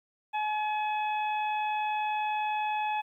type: harmonic tone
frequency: 850 Hz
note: G#5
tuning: 40 cents sharp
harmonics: 1 / 2 / 3 / 4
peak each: -28 / -43 / -37 / -46 dBFS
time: 0.33-3.02 s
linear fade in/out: 20 ms
effects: 11-bit